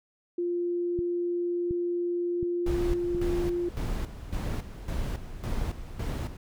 sine tone, 349.2 Hz, F4, in tune, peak -26 dBFS, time 0.38-3.69 s, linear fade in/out 5 ms
click train, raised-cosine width 5 ms, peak -23 dBFS, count 6, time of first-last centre 0.99-4.587 s, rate 1.39 Hz
brown noise with tremolo, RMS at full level -30 dBFS, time 2.66-6.37 s, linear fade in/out 5 ms, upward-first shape square, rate 1.8 Hz, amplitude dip 70%
effects none

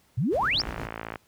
sine exponential sweep, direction up, 103.83 to 5820 Hz, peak -22 dBFS, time 0.17-0.62 s, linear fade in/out 10 ms
brown noise with tremolo, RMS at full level -31 dBFS, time 0.3-0.9 s, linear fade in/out 50 ms, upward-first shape triangle, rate 8.2 Hz, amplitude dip 55%
click train, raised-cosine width 0.5 ms, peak -18 dBFS, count 32, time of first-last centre 0.6-1.158 s, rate 55.6 Hz
effects pink hiss -63 dBFS RMS until 1.27 s + high-pass 60 Hz 12 dB/octave

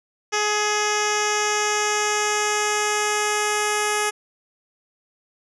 10% pulse tone with low-pass filter sweep, 420 Hz, G#4, 19 cents sharp, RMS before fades -22 dBFS, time 0.32-4.11 s, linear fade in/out 20 ms, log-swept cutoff 5800 to 8900 Hz, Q 2.4, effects none

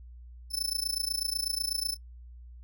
sawtooth tone with amplitude modulation, 5274 Hz, E8, in tune, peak -23 dBFS, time 0.5-1.97 s, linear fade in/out 50 ms, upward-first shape sine, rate 28.1 Hz, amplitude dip 95%, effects noise-tail reverb RT60 0.1 s tail -23 dB re dry + added 60 Hz sine -45 dBFS peak until 2.63 s

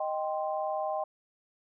sine chord, C minor, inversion first, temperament equal, 622.3 / 784 / 1046.5 Hz, Eb5 / G5 / C6, 0 / 0 / 0 cents, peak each -32 / -33 / -38 dBFS, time 0-1.04 s, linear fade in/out 5 ms, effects none

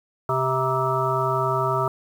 harmonic tone with a mistuned harmonic, 130.7 Hz, C3, 1 cent flat, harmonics 1 / 3 / 5 / 7 / 9 / 10, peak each -27 / -27 / -27 / -27 / -27 / -27 dBFS, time 0.29-1.88 s, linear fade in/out 2 ms, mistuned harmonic 7, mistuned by +54 cents, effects 8-bit

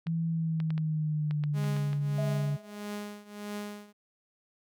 sine tone with pitch glide, 164.81 to 144.31 Hz, E3 to D3, 0 to -30 cents, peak -27 dBFS, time 0.06-2.57 s, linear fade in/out 20 ms, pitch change -230 cents, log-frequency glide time 0.28-1.76 s
clicks, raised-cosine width 0.3 ms, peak -27 dBFS, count 9, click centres 0.069 / 0.602 / 0.705 / 0.779 / 1.31 / 1.438 / 1.642 / 1.766 / 1.931 s
sawtooth tone with tremolo, 206.9 Hz, G#3, 6 cents flat, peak -30 dBFS, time 1.53-3.93 s, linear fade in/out 50 ms, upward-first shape triangle, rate 1.6 Hz, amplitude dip 90%
sine tone with exponential decay, 645 Hz, E5, 38 cents flat, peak -32 dBFS, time 2.18-3.1 s, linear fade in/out 5 ms, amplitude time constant 200 ms
effects none

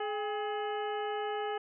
harmonic tone with a mistuned harmonic, 423.3 Hz, G#4, 33 cents sharp, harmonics 1 / 2 / 3 / 4 / 5 / 6 / 7, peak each -35 / -36 / -43 / -45 / -50 / -55 / -47 dBFS, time 0-1.58 s, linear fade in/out 5 ms, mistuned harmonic 2, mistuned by -76 cents, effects none

